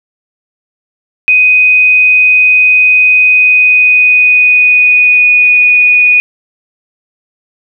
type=tone with pitch glide; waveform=sine; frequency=2500 to 2471 Hz; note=D#7 to D#7; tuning=+8 to -13 cents; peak=-3 dBFS; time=1.28-6.2 s; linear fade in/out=0 ms; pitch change=-21 cents; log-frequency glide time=3.28-5.63 s; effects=none